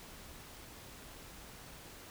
silence, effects pink hiss -52 dBFS RMS until 2.1 s

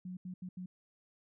sine tone bursts at uneven times, 182.4 Hz, F#3, 24 cents flat, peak -40 dBFS, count 4, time 0.05-0.17 / 0.25-0.34 / 0.42-0.49 / 0.57-0.66 s, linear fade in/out 5 ms, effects none

